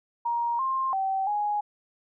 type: tone with pitch steps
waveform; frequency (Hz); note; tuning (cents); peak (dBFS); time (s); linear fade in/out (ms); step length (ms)
sine; 942 / 1058 / 771 / 831; A#5 / C6 / G5 / G#5; +18 / +19 / -29 / +1; -24; 0.25-1.61; 10; 340
effects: none